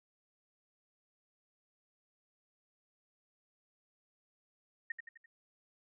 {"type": "tone with echo", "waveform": "sine", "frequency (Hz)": 1849, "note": "A#6", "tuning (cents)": -15, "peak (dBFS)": -34, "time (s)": [4.9, 4.92], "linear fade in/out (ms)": 5, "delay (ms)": 85, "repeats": 4, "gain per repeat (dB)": -6, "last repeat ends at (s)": 5.26, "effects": []}